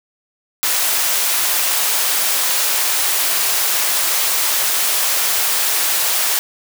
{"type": "high-pass noise", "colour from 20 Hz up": "white", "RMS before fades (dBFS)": -17, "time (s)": [0.63, 6.39], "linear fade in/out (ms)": 0, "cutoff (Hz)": 540, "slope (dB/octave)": 12, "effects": []}